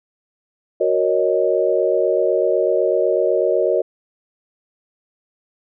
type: chord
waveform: sine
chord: D# minor seventh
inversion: first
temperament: equal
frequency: 370 / 466.2 / 554.4 / 622.3 Hz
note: F#4 / A#4 / C#5 / D#5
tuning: 0 / 0 / 0 / 0 cents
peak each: -20 dBFS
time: 0.8-3.82 s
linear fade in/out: 10 ms
effects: none